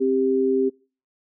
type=tone pair together; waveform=sine; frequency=263.7 / 395.1 Hz; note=C4 / G4; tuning=+14 / +14 cents; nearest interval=perfect fifth; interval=700 cents; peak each=-22 / -19 dBFS; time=0-0.7 s; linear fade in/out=20 ms; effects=noise-tail reverb RT60 0.4 s tail -26 dB re dry